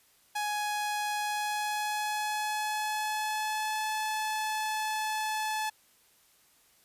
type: tone with pitch glide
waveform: sawtooth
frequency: 836 to 863.5 Hz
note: G#5 to A5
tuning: +11 to -33 cents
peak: -26 dBFS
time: 0.35-5.7 s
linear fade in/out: 10 ms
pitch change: +56 cents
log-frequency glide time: 1.18-3.88 s
effects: white hiss -64 dBFS RMS until 6.84 s + resampled to 32000 Hz